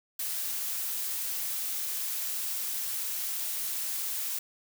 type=noise; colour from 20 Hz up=blue; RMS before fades=-33 dBFS; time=0.19-4.39 s; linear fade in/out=5 ms; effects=none